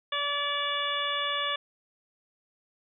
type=harmonic tone; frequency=576 Hz; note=D5; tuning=34 cents flat; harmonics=1 / 2 / 3 / 4 / 5 / 6; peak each=-37 / -32 / -35 / -38 / -35 / -32 dBFS; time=0.12-1.56 s; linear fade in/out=5 ms; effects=none